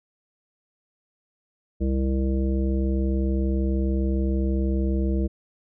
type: harmonic tone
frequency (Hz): 66.2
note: C2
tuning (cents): +21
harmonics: 1 / 3 / 5 / 7 / 9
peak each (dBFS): -22 / -27 / -29 / -35 / -39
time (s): 1.8-5.28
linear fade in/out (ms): 20
effects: none